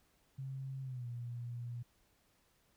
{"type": "tone with pitch glide", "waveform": "sine", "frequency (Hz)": [133.9, 119.98], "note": ["C3", "B2"], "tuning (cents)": [40, -50], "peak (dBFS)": -40, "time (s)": [0.38, 1.83], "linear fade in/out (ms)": 10, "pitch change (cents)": -190, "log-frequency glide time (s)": [0.82, 1.07], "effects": ["pink hiss -73 dBFS RMS until 2.76 s"]}